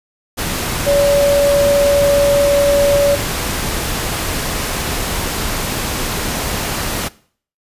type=tone in noise; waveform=sine; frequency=569 Hz; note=C#5; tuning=45 cents sharp; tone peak=-10 dBFS; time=0.86-3.16 s; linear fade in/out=20 ms; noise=pink; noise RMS=-20 dBFS; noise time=0.37-7.09 s; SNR=+7 dB; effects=noise-tail reverb RT60 0.5 s tail -20 dB re dry + resampled to 32000 Hz